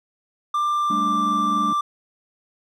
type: tone with pitch glide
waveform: triangle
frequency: 1187 to 1177.4 Hz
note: D6 to D6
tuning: +18 to +4 cents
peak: -17 dBFS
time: 0.54-1.81 s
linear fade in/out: 5 ms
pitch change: -14 cents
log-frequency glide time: 0.73-1.22 s
type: chord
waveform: triangle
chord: G suspended second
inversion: none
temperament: equal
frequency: 196 / 220 / 293.7 Hz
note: G3 / A3 / D4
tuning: 0 / 0 / 0 cents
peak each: -27 dBFS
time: 0.9-1.73 s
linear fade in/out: 5 ms
effects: none